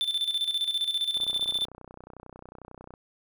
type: tone with tremolo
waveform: triangle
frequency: 3537 Hz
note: A7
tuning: 8 cents sharp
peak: -22 dBFS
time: 0.01-1.65 s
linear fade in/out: 0 ms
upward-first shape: square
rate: 15 Hz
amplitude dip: 65%
type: click train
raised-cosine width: 1 ms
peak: -30 dBFS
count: 56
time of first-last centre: 1.17-2.938 s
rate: 31.1 Hz
effects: none